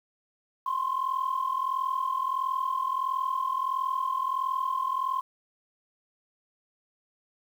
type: tone pair together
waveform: sine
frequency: 1033 / 1074.5 Hz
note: C6 / C6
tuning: -22 / +46 cents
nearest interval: minor second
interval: 68 cents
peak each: -28 dBFS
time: 0.66-5.21 s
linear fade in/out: 5 ms
effects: tanh soft clip ceiling -20 dBFS + 9-bit